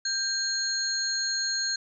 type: tone cluster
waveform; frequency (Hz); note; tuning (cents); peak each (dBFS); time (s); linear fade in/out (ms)
sine; 1588 / 4225 / 6610; G6 / C8 / G#8; +22 / +16 / -9; -32 / -28 / -32; 0.05-1.76; 5
effects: none